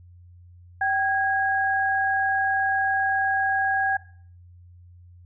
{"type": "tone pair together", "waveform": "sine", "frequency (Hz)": [775.4, 1643], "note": ["G5", "G#6"], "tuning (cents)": [-19, -19], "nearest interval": "octave + minor second", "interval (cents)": 1300, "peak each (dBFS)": -23, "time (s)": [0.81, 3.97], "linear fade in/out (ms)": 5, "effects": ["noise-tail reverb RT60 0.5 s tail -18 dB re dry", "added 88 Hz sine -46 dBFS peak until 5.25 s"]}